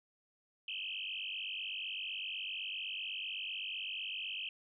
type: tone with frequency modulation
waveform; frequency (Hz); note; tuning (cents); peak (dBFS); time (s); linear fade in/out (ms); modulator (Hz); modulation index
sine; 2846; F7; +32; -38; 0.68-4.49; 2; 47.9; 6.9
effects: none